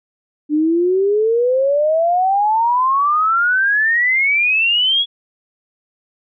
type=exponential sweep; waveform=sine; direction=up; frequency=293.7 to 3384 Hz; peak=-12 dBFS; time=0.49-5.06 s; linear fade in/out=50 ms; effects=none